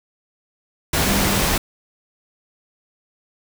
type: tone in noise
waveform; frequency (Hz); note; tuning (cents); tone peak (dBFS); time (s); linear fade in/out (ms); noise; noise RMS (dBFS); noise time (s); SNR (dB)
sine; 197.2; G3; +11; -23; 1.07-1.4; 5; pink; -19; 0.93-1.58; -7
effects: none